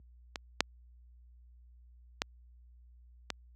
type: clicks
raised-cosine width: 0.2 ms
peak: -19 / -6 / -12 / -16 dBFS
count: 4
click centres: 0.358 / 0.606 / 2.219 / 3.303 s
effects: added 60 Hz sine -39 dBFS peak until 3.55 s + high-pass 150 Hz 12 dB/octave